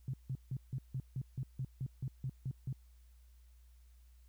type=tone bursts; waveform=sine; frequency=130.81 Hz; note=C3; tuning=in tune; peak=-35 dBFS; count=13; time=0.08-2.728 s; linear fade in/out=2 ms; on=56 ms; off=160 ms; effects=added 60 Hz sine -58 dBFS peak until 4.28 s + white hiss -75 dBFS RMS until 4.28 s